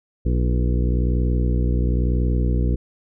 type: harmonic tone with a mistuned harmonic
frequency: 61 Hz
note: B1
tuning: 21 cents flat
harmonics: 1 / 2 / 3 / 4 / 5 / 6 / 7 / 8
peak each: -18 / -24 / -28 / -30 / -32 / -34 / -35 / -36 dBFS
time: 0.25-2.76 s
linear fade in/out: 10 ms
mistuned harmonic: 6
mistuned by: -59 cents
effects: none